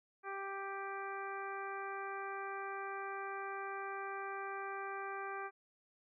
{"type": "harmonic tone", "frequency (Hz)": 392.5, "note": "G4", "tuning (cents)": 2, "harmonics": [1, 2, 3, 4, 5, 6], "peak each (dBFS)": [-46, -46, -45, -47, -54, -53], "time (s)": [0.23, 5.51], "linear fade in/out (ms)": 50, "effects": []}